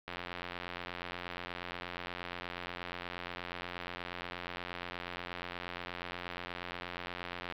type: click train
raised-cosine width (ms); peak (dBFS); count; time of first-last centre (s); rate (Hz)
0.3; -23; 659; 0.08-7.523; 88.4
effects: low-pass 4000 Hz 12 dB/octave + 10-bit